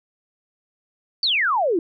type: exponential sweep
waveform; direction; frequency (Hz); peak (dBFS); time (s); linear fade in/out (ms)
sine; down; 4699 to 312; -17; 1.23-1.79; 2
effects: none